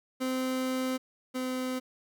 30% pulse tone pair in turn, 258.6 / 256.2 Hz, C4 / C4, -20 / -36 cents, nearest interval unison, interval 16 cents, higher first, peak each -26 / -28 dBFS, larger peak first, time 0.2-0.98 / 1.34-1.8 s, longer first, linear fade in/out 20 ms, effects none

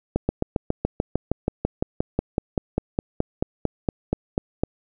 slowing click train, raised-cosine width 2 ms, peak -7 dBFS, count 25, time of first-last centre 0.16-4.635 s, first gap 130 ms, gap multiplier 1.03, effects none

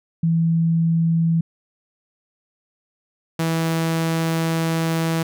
sine / sawtooth tone pair in turn, 165.1 / 163.49 Hz, E3 / E3, +3 / -14 cents, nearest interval unison, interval 17 cents, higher first, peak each -15 dBFS, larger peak neither, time 0.23-1.41 / 3.39-5.23 s, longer second, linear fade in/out 5 ms, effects none

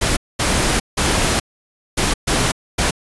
pink noise bursts at uneven times, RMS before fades -17 dBFS, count 6, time 0.01-0.17 / 0.39-0.8 / 0.97-1.4 / 1.97-2.14 / 2.27-2.52 / 2.78-2.91 s, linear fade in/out 10 ms, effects resampled to 24000 Hz

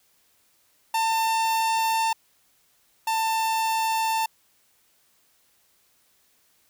45% pulse tone pair in turn, 897 / 892.3 Hz, A5 / A5, +33 / +24 cents, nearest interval unison, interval 9 cents, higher first, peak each -21 / -22 dBFS, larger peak first, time 0.94-2.13 / 3.07-4.26 s, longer neither, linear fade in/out 5 ms, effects white hiss -64 dBFS RMS until 6.69 s

